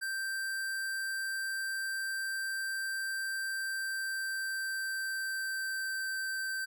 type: tone with pitch glide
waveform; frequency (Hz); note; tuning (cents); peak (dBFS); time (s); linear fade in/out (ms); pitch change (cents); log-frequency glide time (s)
square; 1568 to 1555.4; G6 to G6; 0 to -14; -34; 0.01-6.66; 20; -14; 3.49-6.13
effects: none